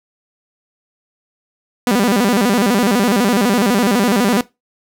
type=tone with vibrato; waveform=sawtooth; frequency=220.4 Hz; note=A3; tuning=3 cents sharp; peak=-8 dBFS; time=1.87-4.41 s; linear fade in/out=2 ms; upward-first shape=square; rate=12 Hz; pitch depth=190 cents each way; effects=noise-tail reverb RT60 0.2 s tail -18 dB re dry